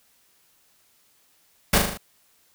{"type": "noise with echo", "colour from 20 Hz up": "pink", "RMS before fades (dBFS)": -17, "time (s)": [1.73, 1.78], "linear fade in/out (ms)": 5, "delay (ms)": 39, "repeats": 5, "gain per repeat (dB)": -4, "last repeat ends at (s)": 1.975, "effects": ["white hiss -62 dBFS RMS until 2.54 s"]}